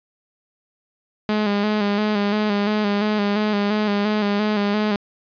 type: tone with vibrato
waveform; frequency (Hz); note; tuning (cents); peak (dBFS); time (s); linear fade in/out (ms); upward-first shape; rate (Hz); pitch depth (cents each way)
sawtooth; 207.7; G#3; 0; -14; 1.29-4.96; 0; square; 2.9; 38
effects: resampled to 11025 Hz + 7-bit